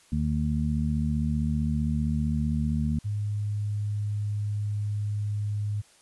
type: harmonic tone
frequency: 75.4 Hz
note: D2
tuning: 46 cents sharp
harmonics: 1 / 2 / 3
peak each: -28 / -28 / -28 dBFS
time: 0.12-2.99 s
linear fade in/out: 5 ms
type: tone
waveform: sine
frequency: 103.83 Hz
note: G#2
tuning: in tune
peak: -26 dBFS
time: 3.04-5.82 s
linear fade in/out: 20 ms
effects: white hiss -58 dBFS RMS until 6.01 s + resampled to 24000 Hz